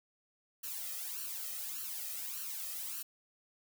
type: noise with flanger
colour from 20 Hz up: blue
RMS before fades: -41 dBFS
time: 0.63-3.03 s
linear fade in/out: 10 ms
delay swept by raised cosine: 0.69 to 1.61 ms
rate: 1.7 Hz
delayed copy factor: +0.8
effects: none